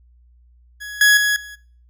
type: tone with level steps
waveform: 40% pulse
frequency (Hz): 1675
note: G#6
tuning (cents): +14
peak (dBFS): -29 / -9 / -15 / -34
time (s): 0.8-1.56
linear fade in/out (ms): 20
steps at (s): 1.01 / 1.17 / 1.36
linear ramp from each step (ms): 2
effects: noise-tail reverb RT60 0.5 s tail -21 dB re dry + added 60 Hz sine -49 dBFS peak until 1.89 s